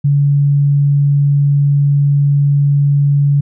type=tone; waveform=sine; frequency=142.5 Hz; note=C#3; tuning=48 cents sharp; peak=-8 dBFS; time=0.04-3.41 s; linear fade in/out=10 ms; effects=none